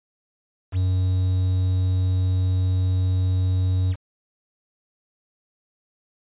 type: tone with quantisation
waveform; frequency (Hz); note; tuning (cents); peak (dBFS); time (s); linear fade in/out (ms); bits
triangle; 92.5; F#2; 0; -16; 0.72-3.96; 50; 7
effects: resampled to 8000 Hz